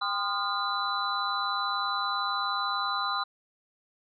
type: tone cluster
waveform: sine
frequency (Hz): 797 / 1030 / 1221 / 1408 / 3985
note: G5 / C6 / D#6 / F6 / B7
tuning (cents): +28 / -28 / -33 / +14 / +15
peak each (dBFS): -36 / -34 / -31 / -35 / -33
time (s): 0.01-3.24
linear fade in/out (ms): 10
effects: none